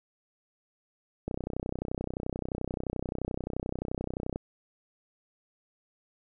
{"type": "click train", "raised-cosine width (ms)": 2, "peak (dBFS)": -19, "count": 98, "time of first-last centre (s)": [1.28, 4.359], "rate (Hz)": 31.5, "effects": []}